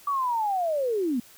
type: linear sweep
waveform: sine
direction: down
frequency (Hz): 1160 to 224.5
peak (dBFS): -23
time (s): 0.07-1.2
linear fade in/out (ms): 5
effects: white hiss -52 dBFS RMS until 1.37 s